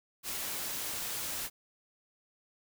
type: noise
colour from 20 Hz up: white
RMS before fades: -37 dBFS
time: 0.23-1.5 s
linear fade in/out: 50 ms
effects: none